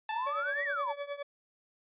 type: tone with exponential decay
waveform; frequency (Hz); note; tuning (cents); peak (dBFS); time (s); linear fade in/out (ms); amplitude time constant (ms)
sawtooth; 880; A5; 0; -28; 0.09-0.74; 2; 140
type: exponential two-way sweep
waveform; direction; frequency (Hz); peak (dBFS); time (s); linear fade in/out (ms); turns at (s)
sine; up then down; 830.6 to 1975.5 to 830.6; -31; 0.1-0.93; 20; 0.64
type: tone with tremolo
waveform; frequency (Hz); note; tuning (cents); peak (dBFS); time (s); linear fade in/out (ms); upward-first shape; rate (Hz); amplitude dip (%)
40% pulse; 571; D5; -49; -32; 0.26-1.23; 10; triangle; 9.6; 90
effects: resampled to 8000 Hz